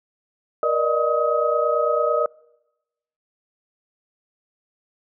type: tone cluster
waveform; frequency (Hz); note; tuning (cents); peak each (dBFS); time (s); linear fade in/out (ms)
sine; 472.8 / 591 / 620 / 1266; A#4 / D5 / D#5 / D#6; +24 / +11 / -6 / +30; -23; 0.63-2.26; 2
effects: noise-tail reverb RT60 1.0 s tail -26 dB re dry